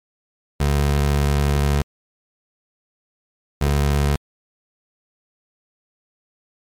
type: tone pair in turn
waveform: 25% pulse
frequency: 71.6 / 71.6 Hz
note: D2 / D2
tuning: -43 / -43 cents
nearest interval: unison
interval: 0 cents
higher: neither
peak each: -12 dBFS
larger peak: neither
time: 0.6-1.82 / 3.61-4.16 s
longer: first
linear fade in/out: 5 ms
effects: MP3 96 kbps